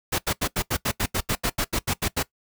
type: noise bursts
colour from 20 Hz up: pink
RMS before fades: -24 dBFS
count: 15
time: 0.12-2.23 s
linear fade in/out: 10 ms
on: 66 ms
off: 80 ms
effects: noise-tail reverb RT60 0.1 s tail -19 dB re dry